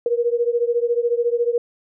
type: beating tone pair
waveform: sine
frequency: 470 / 484 Hz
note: A#4 / B4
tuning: +14 / -35 cents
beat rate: 14 Hz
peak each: -19 / -21 dBFS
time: 0.06-1.58 s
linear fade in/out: 2 ms
effects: none